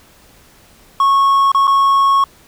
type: tone with dropouts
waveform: triangle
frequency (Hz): 1100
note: C#6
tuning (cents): -14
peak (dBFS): -7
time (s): 1-2.24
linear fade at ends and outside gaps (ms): 2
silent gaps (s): 1.518-1.547 / 1.671-1.677
effects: pink hiss -47 dBFS RMS until 2.47 s